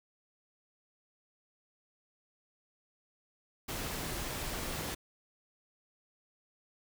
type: noise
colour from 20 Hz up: pink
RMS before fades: -38 dBFS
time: 3.68-4.95 s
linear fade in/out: 10 ms
effects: none